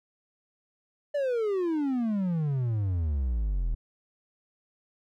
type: exponential sweep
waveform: triangle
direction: down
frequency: 594 to 38.32 Hz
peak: -23 dBFS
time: 1.14-3.75 s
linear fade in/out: 10 ms
effects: none